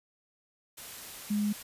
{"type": "tone in noise", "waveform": "sine", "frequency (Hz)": 207.7, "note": "G#3", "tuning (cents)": 0, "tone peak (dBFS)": -26, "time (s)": [1.3, 1.53], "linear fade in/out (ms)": 10, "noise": "white", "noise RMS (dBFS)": -44, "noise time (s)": [0.77, 1.63], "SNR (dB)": 15, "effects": ["resampled to 32000 Hz"]}